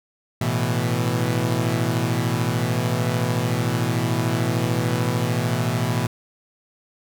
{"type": "chord", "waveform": "sawtooth", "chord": "A suspended second", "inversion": "none", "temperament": "equal", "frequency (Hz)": [110, 123.47, 164.81], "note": ["A2", "B2", "E3"], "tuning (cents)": [0, 0, 0], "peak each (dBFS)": [-21, -19, -22], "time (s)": [0.41, 6.07], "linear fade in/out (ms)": 5, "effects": []}